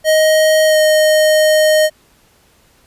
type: tone with pitch glide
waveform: square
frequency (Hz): 626 to 619.2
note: D#5 to D#5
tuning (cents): +10 to -9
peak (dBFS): -9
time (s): 0.04-1.9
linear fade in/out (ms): 50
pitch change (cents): -19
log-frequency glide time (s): 0.66-0.77
effects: pink hiss -52 dBFS RMS until 2.86 s + resampled to 32000 Hz

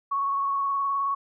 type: tone with vibrato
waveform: sine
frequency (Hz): 1108.7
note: C#6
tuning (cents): 0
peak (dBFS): -23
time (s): 0.11-1.15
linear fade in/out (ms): 10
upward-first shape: square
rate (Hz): 19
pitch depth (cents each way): 16
effects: none

